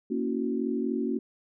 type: chord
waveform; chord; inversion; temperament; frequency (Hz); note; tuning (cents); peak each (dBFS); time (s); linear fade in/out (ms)
sine; F# dominant seventh; first; equal; 233.1 / 277.2 / 329.6 / 370; A#3 / C#4 / E4 / F#4; 0 / 0 / 0 / 0; -30 / -31 / -36 / -32; 0.1-1.19; 10
effects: none